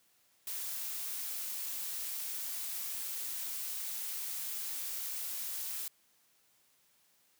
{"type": "noise", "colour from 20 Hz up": "blue", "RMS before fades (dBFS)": -39, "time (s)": [0.47, 5.88], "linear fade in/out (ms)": 2, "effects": ["white hiss -70 dBFS RMS until 7.39 s", "high-pass 80 Hz 12 dB/octave"]}